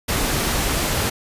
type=noise; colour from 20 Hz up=pink; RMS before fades=-21 dBFS; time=0.08-1.1 s; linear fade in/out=10 ms; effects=resampled to 32000 Hz